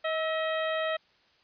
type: harmonic tone with a mistuned harmonic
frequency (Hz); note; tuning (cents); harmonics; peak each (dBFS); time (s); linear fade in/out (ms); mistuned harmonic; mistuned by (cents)
635; D#5; +35; 1 / 2 / 3 / 4 / 5 / 6; -29 / -35 / -35 / -41 / -40 / -44; 0.04-0.97; 10; 2; +49
effects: white hiss -64 dBFS RMS until 1.43 s + resampled to 11025 Hz